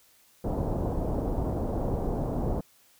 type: low-pass noise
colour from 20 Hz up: pink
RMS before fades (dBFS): -29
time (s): 0.44-2.61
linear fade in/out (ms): 5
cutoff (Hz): 760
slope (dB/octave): 24
effects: white hiss -61 dBFS RMS until 2.99 s